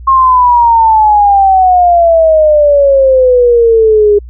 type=exponential sweep; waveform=sine; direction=down; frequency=1078 to 407.4 Hz; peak=-3 dBFS; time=0.07-4.19 s; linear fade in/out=10 ms; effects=added 60 Hz sine -25 dBFS peak until 4.29 s